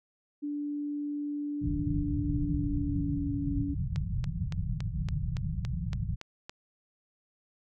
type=tone with pitch glide; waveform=sine; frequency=291.9 to 282.9 Hz; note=D4 to C#4; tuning=-10 to +35 cents; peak=-31 dBFS; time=0.42-3.75 s; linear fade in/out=20 ms; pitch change=-55 cents; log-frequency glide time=2.39-3.34 s
type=low-pass noise; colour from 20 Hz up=white; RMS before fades=-32 dBFS; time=1.61-6.16 s; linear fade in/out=20 ms; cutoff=180 Hz; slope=96 dB/octave
type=click train; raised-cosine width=0.2 ms; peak=-23 dBFS; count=10; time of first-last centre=3.96-6.495 s; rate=3.55 Hz
effects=none